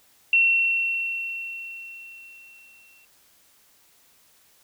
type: tone with exponential decay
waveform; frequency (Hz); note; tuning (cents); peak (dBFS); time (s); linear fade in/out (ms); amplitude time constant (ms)
sine; 2717; F7; -48; -14; 0.33-3.05; 2; 590
effects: white hiss -59 dBFS RMS until 4.63 s